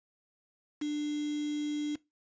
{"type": "tone with quantisation", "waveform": "sine", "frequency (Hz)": 296.9, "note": "D4", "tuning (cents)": 19, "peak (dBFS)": -30, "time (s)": [0.81, 1.96], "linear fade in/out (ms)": 10, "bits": 7, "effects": ["noise-tail reverb RT60 0.2 s tail -20 dB re dry", "resampled to 16000 Hz"]}